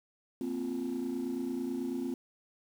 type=chord; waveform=sine; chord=Bb suspended second; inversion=none; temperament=just; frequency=233.1 / 262.2 / 349.6 Hz; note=Bb3 / C4 / F4; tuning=0 / +4 / +2 cents; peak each=-37 / -33 / -36 dBFS; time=0.41-2.14 s; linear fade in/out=2 ms; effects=tanh soft clip ceiling -28 dBFS + 9-bit